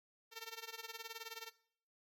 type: tone with tremolo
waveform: 5% pulse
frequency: 452.8 Hz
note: A4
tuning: 50 cents sharp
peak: -32 dBFS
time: 0.31-1.52 s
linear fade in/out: 50 ms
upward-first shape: sine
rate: 19 Hz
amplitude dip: 85%
effects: noise-tail reverb RT60 0.6 s tail -20 dB re dry